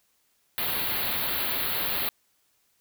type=band-stop noise; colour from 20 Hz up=white; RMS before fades=-28 dBFS; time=0.58-2.09 s; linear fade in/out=0 ms; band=4500 to 11000 Hz; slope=96 dB/octave; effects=white hiss -69 dBFS RMS until 2.8 s